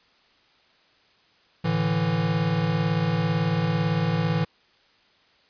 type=chord; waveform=square; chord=A suspended fourth; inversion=none; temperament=equal; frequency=110 / 146.83 / 164.81 Hz; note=A2 / D3 / E3; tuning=0 / 0 / 0 cents; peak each=-29 / -29 / -24 dBFS; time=1.64-4.45 s; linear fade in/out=10 ms; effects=white hiss -60 dBFS RMS until 5.49 s + resampled to 11025 Hz